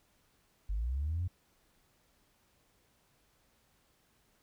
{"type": "linear sweep", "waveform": "sine", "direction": "up", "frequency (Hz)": [46.61, 92.7], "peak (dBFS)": -30, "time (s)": [0.69, 1.28], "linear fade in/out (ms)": 10, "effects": ["tanh soft clip ceiling -27 dBFS", "pink hiss -71 dBFS RMS until 4.42 s"]}